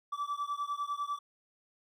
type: beating tone pair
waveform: triangle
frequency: 1154 / 1164 Hz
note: D6 / D6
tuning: -31 / -16 cents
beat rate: 10 Hz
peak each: -34 / -35 dBFS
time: 0.12-1.19 s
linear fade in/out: 10 ms
effects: none